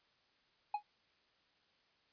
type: tone with exponential decay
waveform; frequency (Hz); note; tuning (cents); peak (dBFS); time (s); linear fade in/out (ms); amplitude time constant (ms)
triangle; 834; G#5; +7; -28; 0.74-0.83; 5; 18
effects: white hiss -73 dBFS RMS until 2.12 s + resampled to 11025 Hz